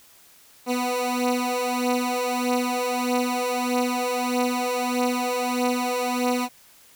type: beating tone pair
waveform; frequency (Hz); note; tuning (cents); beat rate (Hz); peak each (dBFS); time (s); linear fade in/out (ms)
15% pulse; 246.9 / 248.5; B3 / B3; 0 / +11; 1.6; -20 / -18; 0.66-6.49; 50
effects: white hiss -53 dBFS RMS until 6.95 s